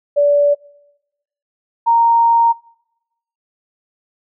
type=tone pair in turn; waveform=sine; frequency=578 / 928.4 Hz; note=D5 / A#5; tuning=-28 / -7 cents; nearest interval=minor sixth; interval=821 cents; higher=second; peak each=-9 dBFS; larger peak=neither; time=0.16-0.55 / 1.86-2.53 s; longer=second; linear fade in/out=20 ms; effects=noise-tail reverb RT60 0.9 s tail -23 dB re dry